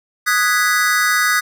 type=chord; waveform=square; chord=G# minor seventh; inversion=second; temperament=equal; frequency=1244.5 / 1480 / 1661.2 / 1975.5 Hz; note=D#6 / F#6 / G#6 / B6; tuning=0 / 0 / 0 / 0 cents; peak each=-20 dBFS; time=0.26-1.41 s; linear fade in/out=20 ms; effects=none